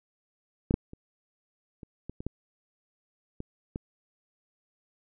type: clicks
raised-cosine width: 3 ms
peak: -13 / -9 / -30 / -30 / -24 / -25 / -18 / -23 / -20 dBFS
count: 9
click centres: 0.709 / 0.741 / 0.934 / 1.832 / 2.096 / 2.205 / 2.266 / 3.404 / 3.759 s
effects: none